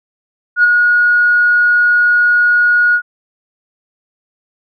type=tone with ADSR envelope; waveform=sine; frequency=1447 Hz; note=F#6; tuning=39 cents flat; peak=-3 dBFS; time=0.56-3.02 s; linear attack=76 ms; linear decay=19 ms; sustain=-4 dB; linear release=75 ms; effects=tanh soft clip ceiling 0 dBFS